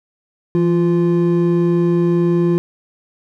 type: tone pair together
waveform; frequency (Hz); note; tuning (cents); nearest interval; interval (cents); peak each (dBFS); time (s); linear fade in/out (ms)
triangle; 169.1 / 347.9; E3 / F4; +44 / -7; octave; 1249; -13; 0.55-2.58; 0
effects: none